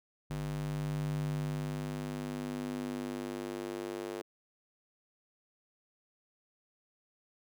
square tone with high-pass filter sweep, 50 Hz, G1, 35 cents sharp, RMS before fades -37 dBFS, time 0.3-4.22 s, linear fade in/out 10 ms, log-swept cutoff 110 to 390 Hz, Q 3.2, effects none

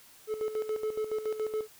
triangle tone with tremolo, 432.4 Hz, A4, 30 cents flat, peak -26 dBFS, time 0.27-1.68 s, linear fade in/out 50 ms, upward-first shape square, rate 7.1 Hz, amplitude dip 65%, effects white hiss -56 dBFS RMS until 1.79 s

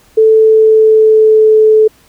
sine tone with pitch glide, 440 to 434.2 Hz, A4 to A4, 0 to -23 cents, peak -3 dBFS, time 0.17-1.88 s, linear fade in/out 10 ms, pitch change -23 cents, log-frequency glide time 0.3-1.56 s, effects pink hiss -47 dBFS RMS until 2.08 s

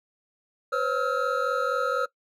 triangle tone cluster, 503 / 547 / 1288 / 1383 Hz, B4 / C#5 / E6 / F6, +32 / -23 / -41 / -17 cents, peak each -27 dBFS, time 0.72-2.06 s, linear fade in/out 10 ms, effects noise-tail reverb RT60 0.1 s tail -20 dB re dry

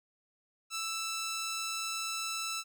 10% pulse tone, 1323 Hz, E6, 6 cents sharp, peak -26 dBFS, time 0.7-2.64 s, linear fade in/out 50 ms, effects none

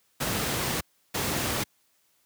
pink noise bursts at uneven times, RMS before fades -28 dBFS, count 2, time 0.2-0.81 / 1.14-1.64 s, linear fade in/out 10 ms, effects white hiss -68 dBFS RMS until 2.25 s + high-pass 80 Hz 12 dB/octave

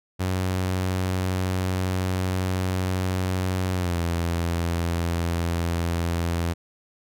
sawtooth tone with pitch glide, 92.7 to 85.01 Hz, F#2 to F2, +4 to -46 cents, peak -19 dBFS, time 0.19-6.54 s, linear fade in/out 20 ms, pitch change -150 cents, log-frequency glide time 3.72-3.99 s, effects none

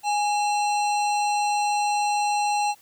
harmonic tone with a mistuned harmonic, 828 Hz, G#5, 5 cents flat, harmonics 1 / 3 / 5 / 7 / 9 / 10, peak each -21 / -31 / -35 / -38 / -40 / -41 dBFS, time 0.03-2.75 s, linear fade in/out 50 ms, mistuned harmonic 3, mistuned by +140 cents, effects white hiss -56 dBFS RMS until 2.81 s

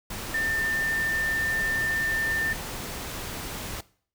sine tone in noise, 1794 Hz, A6, 33 cents sharp, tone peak -24 dBFS, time 0.34-2.53 s, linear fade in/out 5 ms, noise pink, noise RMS -35 dBFS, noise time 0.1-3.81 s, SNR +8 dB, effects noise-tail reverb RT60 0.5 s tail -20 dB re dry

